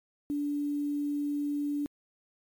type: tone with quantisation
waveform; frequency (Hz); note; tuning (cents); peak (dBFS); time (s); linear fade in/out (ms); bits
sine; 290; D4; -22; -28; 0.3-1.86; 0; 9
effects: MP3 96 kbps